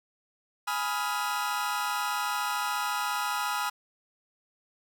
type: chord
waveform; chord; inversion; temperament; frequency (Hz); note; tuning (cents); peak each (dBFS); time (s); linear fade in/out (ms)
40% pulse; F half-diminished seventh; first; equal with one note detuned; 830.6 / 987.8 / 1262.6 / 1396.9; Ab5 / Cb6 / Eb6 / F6; 0 / 0 / +25 / 0; -33; 0.67-3.7; 10
effects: none